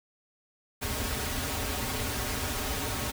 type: noise with comb filter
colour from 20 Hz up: pink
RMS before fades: -32 dBFS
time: 0.81-3.12 s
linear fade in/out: 20 ms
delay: 5.9 ms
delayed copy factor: -1
effects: none